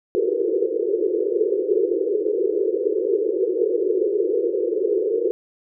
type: band-pass noise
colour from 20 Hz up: pink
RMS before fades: -21 dBFS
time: 0.15-5.31 s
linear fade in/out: 0 ms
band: 350 to 490 Hz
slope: 96 dB/octave
effects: none